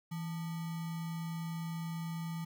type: tone with sample-and-hold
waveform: sine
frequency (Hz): 164.81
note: E3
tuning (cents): 0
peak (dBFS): -36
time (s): 0.11-2.45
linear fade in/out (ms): 10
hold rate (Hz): 1050
effects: none